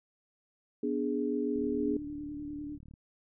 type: chord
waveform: sine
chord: G# diminished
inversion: first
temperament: equal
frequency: 246.9 / 293.7 / 415.3 Hz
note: B3 / D4 / G#4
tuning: 0 / 0 / 0 cents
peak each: -33 dBFS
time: 0.83-1.97 s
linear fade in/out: 5 ms
type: click train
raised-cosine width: 5 ms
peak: -39 dBFS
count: 52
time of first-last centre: 1.56-2.938 s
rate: 37 Hz
type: tone with vibrato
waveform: sine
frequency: 293.7 Hz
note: D4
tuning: in tune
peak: -37 dBFS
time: 1.79-2.79 s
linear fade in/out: 50 ms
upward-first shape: triangle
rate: 10 Hz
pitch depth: 36 cents each way
effects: none